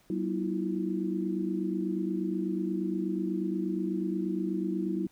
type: tone cluster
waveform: sine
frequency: 190.2 / 239.9 / 317.1 / 345.4 Hz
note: F#3 / A#3 / D#4 / F4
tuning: +48 / +50 / +33 / -19 cents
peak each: -32 / -40 / -32 / -35 dBFS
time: 0.1-5.07 s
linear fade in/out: 2 ms
effects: pink hiss -64 dBFS RMS until 5.11 s